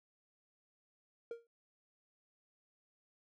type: tone with exponential decay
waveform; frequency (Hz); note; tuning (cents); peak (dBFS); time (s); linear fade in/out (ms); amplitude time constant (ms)
triangle; 466.2; A#4; 0; -35; 1.31-1.47; 2; 33
effects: noise-tail reverb RT60 0.1 s tail -26 dB re dry